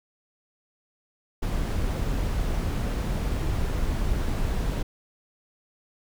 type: noise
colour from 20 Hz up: brown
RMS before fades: -26 dBFS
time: 1.42-4.83 s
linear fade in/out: 10 ms
effects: none